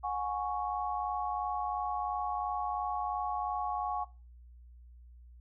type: chord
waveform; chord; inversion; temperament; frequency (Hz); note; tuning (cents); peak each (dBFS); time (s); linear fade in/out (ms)
sine; F# suspended second; none; equal with one note detuned; 727.7 / 830.6 / 1108.7; F#5 / G#5 / C#6; -29 / 0 / 0; -36 / -35 / -36; 0.03-4.05; 20
effects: noise-tail reverb RT60 0.3 s tail -19 dB re dry + added 60 Hz sine -51 dBFS peak until 5.4 s